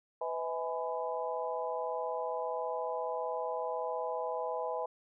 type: harmonic tone with a mistuned harmonic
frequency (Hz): 166.9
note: E3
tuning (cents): +22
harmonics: 3 / 4 / 5 / 6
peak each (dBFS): -37 / -38 / -39 / -40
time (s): 0.21-4.86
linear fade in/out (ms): 5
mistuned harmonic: 4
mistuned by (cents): -67
effects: none